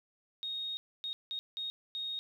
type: tone bursts at uneven times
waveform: sine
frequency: 3729 Hz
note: A#7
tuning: in tune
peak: -35 dBFS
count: 5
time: 0.43-0.77 / 1.04-1.13 / 1.31-1.39 / 1.57-1.7 / 1.95-2.19 s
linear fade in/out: 0 ms
effects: 11-bit